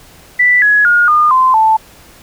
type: tone with pitch steps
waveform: sine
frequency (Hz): 1975.5 / 1680.5 / 1429.5 / 1216.1 / 1034.5 / 880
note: B6 / G#6 / F6 / D#6 / C6 / A5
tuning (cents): 0 / +20 / +40 / -40 / -20 / 0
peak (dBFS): -6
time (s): 0.39-1.77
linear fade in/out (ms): 10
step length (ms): 230
effects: pink hiss -41 dBFS RMS until 2.22 s